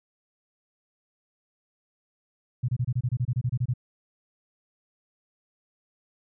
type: tone bursts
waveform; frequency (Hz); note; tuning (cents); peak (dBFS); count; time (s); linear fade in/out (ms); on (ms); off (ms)
sine; 123.47; B2; 0; -22; 14; 2.63-3.738; 10; 55; 26
effects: none